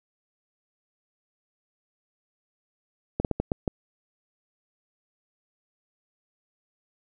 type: slowing click train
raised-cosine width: 2 ms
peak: -11 dBFS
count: 6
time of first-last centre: 3.2-3.678 s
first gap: 48 ms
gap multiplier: 1.35
effects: none